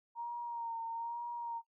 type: tone with vibrato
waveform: sine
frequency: 932.3 Hz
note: A#5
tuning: in tune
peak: -37 dBFS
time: 0.15-1.62 s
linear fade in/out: 50 ms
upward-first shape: sine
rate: 1.1 Hz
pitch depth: 35 cents each way
effects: noise-tail reverb RT60 0.1 s tail -17 dB re dry